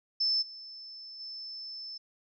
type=tone with level steps; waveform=sine; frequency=5274 Hz; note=E8; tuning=in tune; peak=-25 / -43 / -39 dBFS; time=0.2-1.98 s; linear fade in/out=10 ms; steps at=0.41 / 1.19 s; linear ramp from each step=20 ms; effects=none